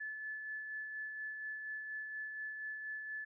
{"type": "tone with tremolo", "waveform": "sine", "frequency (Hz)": 1732, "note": "A6", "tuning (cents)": -28, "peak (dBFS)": -39, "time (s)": [0, 3.25], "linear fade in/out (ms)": 10, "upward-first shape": "sine", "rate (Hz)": 4.2, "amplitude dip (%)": 35, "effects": []}